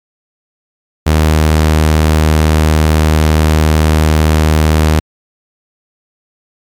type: tone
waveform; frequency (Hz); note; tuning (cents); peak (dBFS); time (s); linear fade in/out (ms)
sawtooth; 77.78; D#2; 0; -3; 1.06-5; 10
effects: MP3 96 kbps